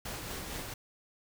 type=noise with tremolo; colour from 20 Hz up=pink; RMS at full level=-39 dBFS; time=0.05-0.74 s; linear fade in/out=5 ms; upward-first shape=sine; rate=4.4 Hz; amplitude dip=30%; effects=none